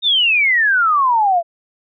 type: exponential sweep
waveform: sine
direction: down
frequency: 3729 to 659.3 Hz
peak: -11 dBFS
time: 0.02-1.43 s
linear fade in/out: 50 ms
effects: none